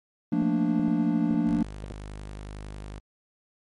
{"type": "chord", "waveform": "triangle", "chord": "Bb major seventh", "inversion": "second", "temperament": "equal", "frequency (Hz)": [174.61, 220, 233.1, 293.7], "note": ["F3", "A3", "Bb3", "D4"], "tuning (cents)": [0, 0, 0, 0], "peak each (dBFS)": [-26, -27, -25, -24], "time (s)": [0.32, 1.63], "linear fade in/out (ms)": 5}
{"type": "clicks", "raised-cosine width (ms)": 2, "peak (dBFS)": -25, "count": 7, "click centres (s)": [0.423, 0.795, 0.882, 1.31, 1.343, 1.84, 1.909]}
{"type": "tone", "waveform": "sawtooth", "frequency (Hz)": 51, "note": "G#1", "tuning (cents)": -31, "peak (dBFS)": -33, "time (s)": [1.46, 3], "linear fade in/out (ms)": 20}
{"effects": ["MP3 48 kbps"]}